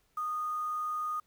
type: tone with quantisation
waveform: sine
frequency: 1233 Hz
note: D#6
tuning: 16 cents flat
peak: -31 dBFS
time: 0.17-1.2 s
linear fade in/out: 5 ms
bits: 9
effects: pink hiss -72 dBFS RMS until 1.26 s